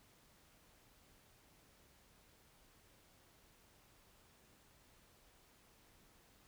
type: silence
effects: pink hiss -68 dBFS RMS until 6.47 s